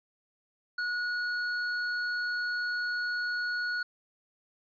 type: tone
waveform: square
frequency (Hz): 1457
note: F#6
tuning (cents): -27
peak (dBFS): -30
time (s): 0.78-3.83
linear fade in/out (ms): 5
effects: resampled to 11025 Hz